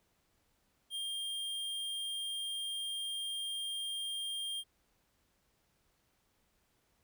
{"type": "tone", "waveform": "square", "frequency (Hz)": 3204, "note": "G7", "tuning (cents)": 37, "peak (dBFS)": -37, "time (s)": [0.9, 4.64], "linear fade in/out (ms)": 50, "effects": ["pink hiss -75 dBFS RMS until 7.03 s"]}